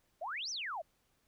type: exponential two-way sweep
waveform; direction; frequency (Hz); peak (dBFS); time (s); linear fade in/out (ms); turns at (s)
sine; up then down; 587.3 to 6230 to 587.3; -37; 0.21-0.82; 10; 0.5
effects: pink hiss -75 dBFS RMS until 1.27 s